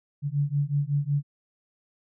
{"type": "beating tone pair", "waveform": "sine", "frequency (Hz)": [141, 146.4], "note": ["C#3", "D3"], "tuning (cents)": [30, -5], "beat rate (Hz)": 5.4, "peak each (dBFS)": -26, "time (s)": [0.22, 1.23], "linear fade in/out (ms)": 50, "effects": []}